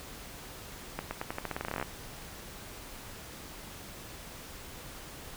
accelerating click train, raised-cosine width 0.5 ms, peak -18 dBFS, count 18, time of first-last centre 0.99-1.827 s, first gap 120 ms, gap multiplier 0.87, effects pink hiss -46 dBFS RMS until 5.36 s

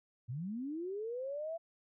sine linear sweep, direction up, 110 to 675 Hz, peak -37 dBFS, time 0.28-1.58 s, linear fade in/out 20 ms, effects none

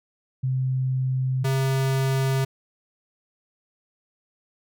sine / square tone pair in turn, 130.1 / 133.91 Hz, C3 / C3, -9 / +41 cents, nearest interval unison, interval 50 cents, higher second, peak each -21 dBFS, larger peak neither, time 0.43-1.44 / 1.44-2.45 s, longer neither, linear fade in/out 10 ms, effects none

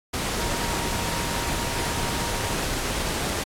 sine tone in noise, 940 Hz, A#5, 14 cents sharp, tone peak -35 dBFS, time 0.39-2.55 s, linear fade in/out 10 ms, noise pink, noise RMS -27 dBFS, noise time 0.13-3.44 s, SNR -11 dB, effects low-pass 11000 Hz 12 dB/octave + AAC 64 kbps

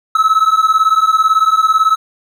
triangle beating tone pair, 1289 / 1307 Hz, E6 / E6, -39 / -15 cents, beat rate 18 Hz, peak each -10 dBFS, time 0.15-1.96 s, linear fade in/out 5 ms, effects none

